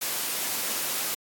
white high-pass noise, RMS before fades -29 dBFS, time 0.01-1.15 s, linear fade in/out 10 ms, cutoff 190 Hz, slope 12 dB/octave, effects AAC 64 kbps

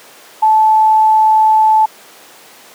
sine tone, 871 Hz, A5, 18 cents flat, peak -6 dBFS, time 0.42-1.86 s, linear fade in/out 10 ms, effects pink hiss -39 dBFS RMS until 2.74 s + high-pass 400 Hz 12 dB/octave

